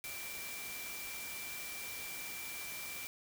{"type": "tone in noise", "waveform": "sine", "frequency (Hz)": 2349, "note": "D7", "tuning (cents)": 0, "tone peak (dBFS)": -46, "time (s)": [0.04, 3.07], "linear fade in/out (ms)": 0, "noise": "white", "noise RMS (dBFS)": -45, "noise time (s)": [0.04, 3.07], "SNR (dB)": -4, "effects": []}